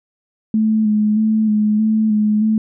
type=tone with vibrato; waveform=sine; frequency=215 Hz; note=A3; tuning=40 cents flat; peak=-12 dBFS; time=0.54-2.58 s; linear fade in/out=2 ms; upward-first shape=square; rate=1.6 Hz; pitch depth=25 cents each way; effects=none